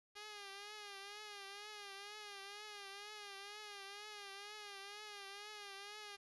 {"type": "tone with vibrato", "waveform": "5% pulse", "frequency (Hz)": 408.2, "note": "G#4", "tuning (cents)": -30, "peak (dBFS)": -38, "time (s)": [0.15, 6.17], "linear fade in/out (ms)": 20, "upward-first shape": "triangle", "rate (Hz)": 2.1, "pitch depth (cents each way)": 82, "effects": ["resampled to 24000 Hz", "12-bit"]}